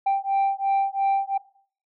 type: beating tone pair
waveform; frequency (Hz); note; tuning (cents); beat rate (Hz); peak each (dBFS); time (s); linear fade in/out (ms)
sine; 784 / 786.9; G5 / G5; 0 / +6; 2.9; -21; 0.06-1.38; 10
effects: noise-tail reverb RT60 0.5 s tail -19 dB re dry + tanh soft clip ceiling -17 dBFS